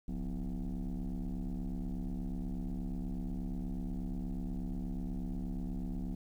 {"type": "tone with frequency modulation", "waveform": "sine", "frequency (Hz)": 110, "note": "A2", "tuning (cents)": 0, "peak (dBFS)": -32, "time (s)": [0.08, 6.15], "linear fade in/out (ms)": 5, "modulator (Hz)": 68.3, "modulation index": 2.3, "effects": ["tanh soft clip ceiling -34 dBFS", "11-bit"]}